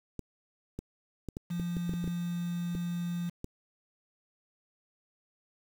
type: clicks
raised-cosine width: 3 ms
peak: -24 dBFS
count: 12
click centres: 0.193 / 0.79 / 1.287 / 1.369 / 1.598 / 1.768 / 1.894 / 1.937 / 2.042 / 2.077 / 2.751 / 3.444 s
type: tone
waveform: sine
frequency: 173.3 Hz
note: F3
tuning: 13 cents flat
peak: -31 dBFS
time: 1.5-3.3 s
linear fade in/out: 10 ms
effects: 8-bit